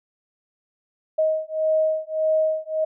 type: beating tone pair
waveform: sine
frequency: 628 / 629.7 Hz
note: D#5 / D#5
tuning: +16 / +21 cents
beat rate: 1.7 Hz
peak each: -22 / -22 dBFS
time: 1.18-2.85 s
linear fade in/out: 10 ms
effects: none